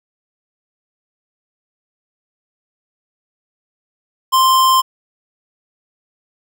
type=tone; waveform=square; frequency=1046.5 Hz; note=C6; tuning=in tune; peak=-10 dBFS; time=4.32-4.82 s; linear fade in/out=20 ms; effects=none